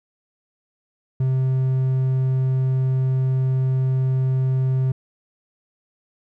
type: tone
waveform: triangle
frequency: 130.81 Hz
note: C3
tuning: in tune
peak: -15 dBFS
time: 1.2-4.92 s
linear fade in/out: 5 ms
effects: none